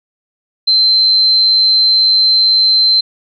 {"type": "tone", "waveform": "sine", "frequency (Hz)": 4101, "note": "C8", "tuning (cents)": -36, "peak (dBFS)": -7, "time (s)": [0.67, 3.01], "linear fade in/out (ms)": 10, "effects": []}